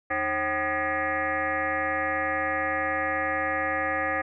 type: tone with frequency modulation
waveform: sine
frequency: 1224 Hz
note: D#6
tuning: 29 cents flat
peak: -24 dBFS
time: 0.1-4.22 s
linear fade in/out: 10 ms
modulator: 229 Hz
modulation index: 3.7
effects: none